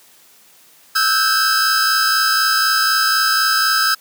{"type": "tone cluster", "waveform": "45% pulse", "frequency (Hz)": [1308, 1524, 1588, 5080], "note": ["E6", "G6", "G6", "D#8"], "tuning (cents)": [-14, -49, 22, 35], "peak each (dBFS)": [-18, -22, -19, -19], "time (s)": [0.95, 3.95], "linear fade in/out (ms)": 10, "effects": ["white hiss -49 dBFS RMS until 4 s", "high-pass 150 Hz 12 dB/octave"]}